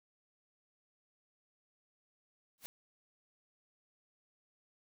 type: noise with exponential growth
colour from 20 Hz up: white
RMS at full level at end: -42 dBFS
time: 2.58-2.66 s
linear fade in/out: 0 ms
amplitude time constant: 16 ms
effects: none